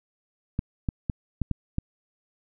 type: clicks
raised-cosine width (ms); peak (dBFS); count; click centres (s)
5; -13; 6; 0.591 / 0.888 / 1.098 / 1.417 / 1.513 / 1.784
effects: none